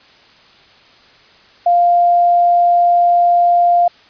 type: tone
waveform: sine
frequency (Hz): 698.5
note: F5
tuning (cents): 0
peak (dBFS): -8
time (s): 1.66-3.88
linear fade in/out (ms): 5
effects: white hiss -46 dBFS RMS until 4.09 s + resampled to 11025 Hz